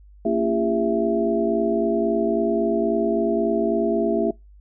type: tone cluster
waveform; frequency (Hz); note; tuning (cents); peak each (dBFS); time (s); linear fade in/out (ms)
sine; 228.9 / 277.9 / 340.1 / 403.8 / 666; A#3 / C#4 / F4 / G#4 / E5; -31 / +4 / -46 / -49 / +18; -24 / -30 / -24 / -24 / -24; 0.25-4.31; 5
effects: noise-tail reverb RT60 0.2 s tail -24 dB re dry + added 50 Hz sine -45 dBFS peak until 4.6 s